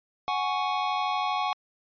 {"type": "chord", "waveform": "square", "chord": "F# suspended second", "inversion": "none", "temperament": "just", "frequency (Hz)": [740, 832.5, 1110], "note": ["F#5", "G#5", "C#6"], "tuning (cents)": [0, 4, 2], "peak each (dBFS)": [-31, -31, -30], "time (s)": [0.28, 1.53], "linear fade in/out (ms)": 0, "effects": ["resampled to 11025 Hz"]}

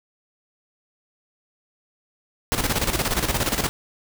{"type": "noise with tremolo", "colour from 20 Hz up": "pink", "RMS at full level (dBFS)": -21, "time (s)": [2.52, 3.69], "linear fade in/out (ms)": 0, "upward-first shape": "square", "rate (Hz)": 17, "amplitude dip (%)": 65, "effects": []}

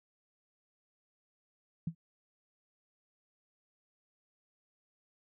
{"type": "tone with exponential decay", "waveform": "sine", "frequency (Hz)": 164.81, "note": "E3", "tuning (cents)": 0, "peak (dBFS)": -28, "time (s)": [1.87, 1.95], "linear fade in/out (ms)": 5, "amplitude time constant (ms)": 17, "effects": []}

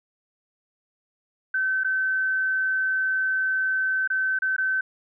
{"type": "tone with dropouts", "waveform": "sine", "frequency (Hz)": 1534, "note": "G6", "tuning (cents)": -38, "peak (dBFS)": -21, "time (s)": [1.54, 4.81], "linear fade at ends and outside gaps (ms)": 5, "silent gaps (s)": [[1.836, 1.845], [4.076, 4.101], [4.389, 4.42], [4.565, 4.581]], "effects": []}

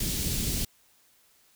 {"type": "band-stop noise", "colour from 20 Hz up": "pink", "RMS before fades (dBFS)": -29, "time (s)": [0, 0.65], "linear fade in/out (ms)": 5, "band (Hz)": [260, 3900], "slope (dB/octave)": 12, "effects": ["white hiss -63 dBFS RMS until 1.55 s"]}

